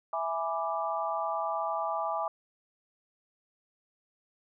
sine chord, E dominant seventh, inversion none, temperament equal, 659.3 / 830.6 / 987.8 / 1174.7 Hz, E5 / G#5 / B5 / D6, 0 / 0 / 0 / 0 cents, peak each -34 / -34 / -37 / -34 dBFS, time 0.13-2.28 s, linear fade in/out 2 ms, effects none

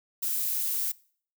violet noise, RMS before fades -29 dBFS, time 0.22-0.92 s, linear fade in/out 10 ms, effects noise-tail reverb RT60 0.5 s tail -22 dB re dry

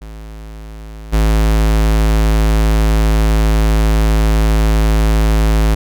square tone with level steps, 53.8 Hz, A1, 38 cents flat, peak -29 / -10 dBFS, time 0.01-5.75 s, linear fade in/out 10 ms, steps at 1.12 s, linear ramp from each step 20 ms, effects none

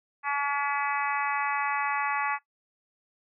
harmonic tone, 284.4 Hz, C#4, 45 cents sharp, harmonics 3 / 4 / 5 / 6 / 7 / 8 / 9, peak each -31 / -30 / -36 / -33 / -34 / -40 / -39 dBFS, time 0.23-2.39 s, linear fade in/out 50 ms, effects noise-tail reverb RT60 0.1 s tail -17 dB re dry

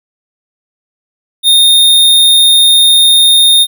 square tone, 3667 Hz, A#7, 29 cents flat, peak -4 dBFS, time 1.43-3.67 s, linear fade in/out 50 ms, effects none

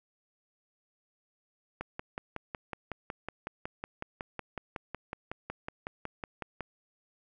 click train, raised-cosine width 0.5 ms, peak -21 dBFS, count 27, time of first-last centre 1.81-6.607 s, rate 5.42 Hz, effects none

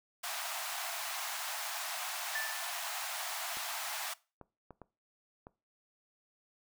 pink high-pass noise, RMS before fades -39 dBFS, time 0.23-4.14 s, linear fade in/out 10 ms, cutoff 640 Hz, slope 96 dB/octave
triangle tone with exponential decay, 1760 Hz, A6, in tune, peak -31 dBFS, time 2.35-3 s, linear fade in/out 2 ms, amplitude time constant 140 ms
clicks, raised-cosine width 1 ms, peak -34 dBFS, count 5, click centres 3.571 / 4.413 / 4.707 / 4.817 / 5.469 s
effects noise-tail reverb RT60 0.3 s tail -20 dB re dry

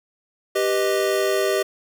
square chord, G augmented, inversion none, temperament equal, 392 / 493.9 / 622.3 Hz, G4 / B4 / D#5, 0 / 0 / 0 cents, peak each -22 / -27 / -24 dBFS, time 0.55-1.63 s, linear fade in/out 10 ms, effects none

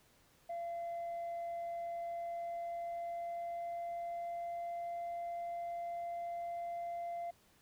sine tone with pitch glide, 684 to 689.2 Hz, F5 to F5, -36 to -23 cents, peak -36 dBFS, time 0.49-7.31 s, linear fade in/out 10 ms, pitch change +13 cents, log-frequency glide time 1.75-4.85 s, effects tanh soft clip ceiling -37 dBFS + pink hiss -68 dBFS RMS until 7.61 s

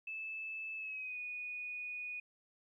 sine tone with pitch glide, 2622 to 2475 Hz, E7 to D#7, -10 to -10 cents, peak -40 dBFS, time 0.07-2.2 s, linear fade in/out 5 ms, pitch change -100 cents, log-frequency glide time 0.76-1.18 s, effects 13-bit

